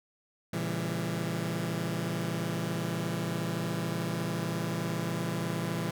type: chord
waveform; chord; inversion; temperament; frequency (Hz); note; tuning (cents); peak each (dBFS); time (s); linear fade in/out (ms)
sawtooth; A# diminished seventh; none; just; 116.54 / 139.85 / 167.82 / 201.4; A#2 / C#3 / E3 / G3; 0 / +16 / +31 / +47; -33 / -35 / -29 / -34; 0.53-5.91; 5
effects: none